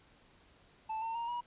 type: tone with pitch steps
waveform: triangle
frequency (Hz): 879 / 905.8 / 933.4 / 961.9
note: A5 / A#5 / A#5 / B5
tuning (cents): -2 / -50 / +2 / -46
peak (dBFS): -33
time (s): 0.89-1.41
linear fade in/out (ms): 10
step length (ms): 130
effects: pink hiss -64 dBFS RMS until 1.46 s + resampled to 8000 Hz